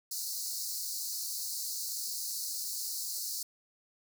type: high-pass noise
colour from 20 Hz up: pink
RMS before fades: -37 dBFS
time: 0.11-3.43 s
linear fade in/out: 5 ms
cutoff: 4200 Hz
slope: 96 dB/octave
effects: none